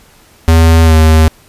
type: tone with pitch glide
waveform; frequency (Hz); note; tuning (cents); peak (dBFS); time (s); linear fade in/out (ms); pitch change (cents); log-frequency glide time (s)
square; 81.8 to 79.29; E2 to D#2; -13 to +33; -4; 0.48-1.28; 0; -54; 0.83-0.94
effects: pink hiss -44 dBFS RMS until 1.48 s + resampled to 32000 Hz